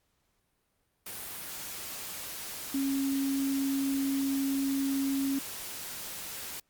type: tone in noise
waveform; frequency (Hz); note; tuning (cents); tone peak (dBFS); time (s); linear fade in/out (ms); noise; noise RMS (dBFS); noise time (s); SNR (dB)
sine; 273.6; C#4; -23; -27; 2.74-5.39; 5; white; -40; 1.06-6.6; +10
effects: pink hiss -75 dBFS RMS until 6.69 s + Opus 48 kbps